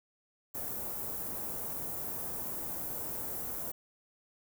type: band-stop noise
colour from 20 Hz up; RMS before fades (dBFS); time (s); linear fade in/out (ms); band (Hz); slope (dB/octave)
white; -38; 0.54-3.72; 10; 790 to 15000; 12
effects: none